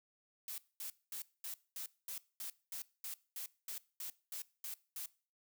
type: noise bursts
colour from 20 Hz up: blue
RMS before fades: -44 dBFS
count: 15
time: 0.48-5.06 s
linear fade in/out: 2 ms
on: 100 ms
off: 220 ms
effects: noise-tail reverb RT60 0.4 s tail -21 dB re dry